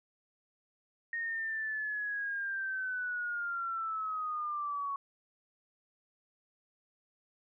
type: linear sweep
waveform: sine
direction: down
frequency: 1859 to 1108.7 Hz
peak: -33 dBFS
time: 1.13-4.96 s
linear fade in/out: 2 ms
effects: none